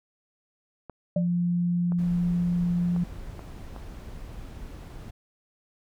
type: clicks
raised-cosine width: 1 ms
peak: -26 dBFS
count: 5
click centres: 0.897 / 1.921 / 2.963 / 3.393 / 3.763 s
type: tone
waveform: sine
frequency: 174.61 Hz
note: F3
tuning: in tune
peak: -22 dBFS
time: 1.16-3.04 s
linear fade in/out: 5 ms
type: tone with exponential decay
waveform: sine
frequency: 590 Hz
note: D5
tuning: 8 cents sharp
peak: -24 dBFS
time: 1.16-1.28 s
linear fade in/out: 5 ms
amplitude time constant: 25 ms
type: noise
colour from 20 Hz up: brown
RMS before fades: -40 dBFS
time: 1.98-5.11 s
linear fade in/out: 10 ms
effects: none